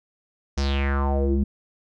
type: tone with low-pass filter sweep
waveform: square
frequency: 69.3 Hz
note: C#2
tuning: in tune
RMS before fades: -22 dBFS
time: 0.57-1.44 s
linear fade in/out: 10 ms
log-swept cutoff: 6000 to 220 Hz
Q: 4.8
effects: none